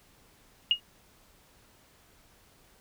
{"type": "tone with exponential decay", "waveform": "sine", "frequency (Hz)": 2865, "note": "F7", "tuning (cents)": 44, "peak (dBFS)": -16, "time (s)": [0.71, 0.8], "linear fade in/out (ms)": 1, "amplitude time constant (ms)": 19, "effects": ["pink hiss -61 dBFS RMS until 2.8 s"]}